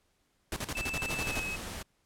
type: noise with tremolo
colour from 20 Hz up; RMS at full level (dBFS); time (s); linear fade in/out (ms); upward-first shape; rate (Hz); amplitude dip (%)
pink; -34; 0.52-1.43; 2; square; 12; 80
type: tone with pitch glide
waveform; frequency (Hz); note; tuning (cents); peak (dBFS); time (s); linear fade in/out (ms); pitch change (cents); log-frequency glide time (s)
triangle; 2636 to 2565; E7 to E7; -1 to -48; -33; 0.75-1.56; 5; -47; 1.21-1.38
type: noise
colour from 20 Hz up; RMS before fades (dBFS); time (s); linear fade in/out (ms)
pink; -40; 1.08-1.83; 10
effects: pink hiss -73 dBFS RMS until 2.05 s + low-pass 12000 Hz 12 dB/octave